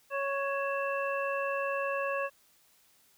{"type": "harmonic tone with a mistuned harmonic", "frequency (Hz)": 555, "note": "C#5", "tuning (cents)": 2, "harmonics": [1, 2, 3, 5], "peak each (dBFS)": [-32, -35, -37, -39], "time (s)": [0.1, 2.3], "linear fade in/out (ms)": 50, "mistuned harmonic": 5, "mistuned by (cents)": -64, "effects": ["white hiss -65 dBFS RMS until 3.17 s"]}